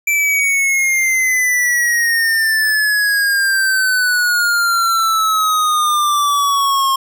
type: exponential sweep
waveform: square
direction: down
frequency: 2339 to 1072 Hz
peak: -13 dBFS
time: 0.07-6.96 s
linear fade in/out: 5 ms
effects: none